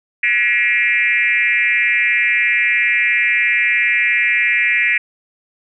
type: tone with frequency modulation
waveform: sine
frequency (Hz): 2146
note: C7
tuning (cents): +43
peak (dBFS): -12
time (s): 0.23-4.98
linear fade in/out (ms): 5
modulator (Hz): 225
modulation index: 1.6
effects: none